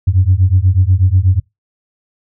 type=beating tone pair; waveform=sine; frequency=89.1 / 97.3 Hz; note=F2 / G2; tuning=+35 / -12 cents; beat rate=8.2 Hz; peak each=-10 dBFS; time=0.07-1.4 s; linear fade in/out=10 ms; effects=noise-tail reverb RT60 0.2 s tail -26 dB re dry + tanh soft clip ceiling -1 dBFS